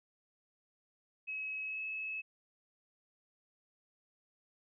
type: tone with pitch glide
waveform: sine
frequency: 2563 to 2587 Hz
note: E7 to E7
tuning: -49 to -33 cents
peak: -37 dBFS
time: 1.27-2.22 s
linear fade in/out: 20 ms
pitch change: +16 cents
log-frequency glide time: 1.64-1.8 s
effects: none